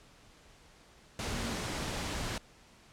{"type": "tone in noise", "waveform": "sine", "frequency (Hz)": 233.1, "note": "A#3", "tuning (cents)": 0, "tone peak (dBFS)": -38, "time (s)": [1.32, 1.54], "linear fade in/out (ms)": 2, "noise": "pink", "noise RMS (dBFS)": -36, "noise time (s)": [1.19, 2.38], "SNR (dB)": -5, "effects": ["pink hiss -59 dBFS RMS until 2.92 s", "low-pass 8000 Hz 12 dB/octave"]}